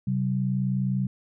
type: tone pair together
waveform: sine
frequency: 130.81 / 190.85 Hz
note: C3 / G3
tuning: 0 / -46 cents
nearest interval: perfect fifth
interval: 654 cents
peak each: -25 / -26 dBFS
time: 0.07-1.07 s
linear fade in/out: 5 ms
effects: none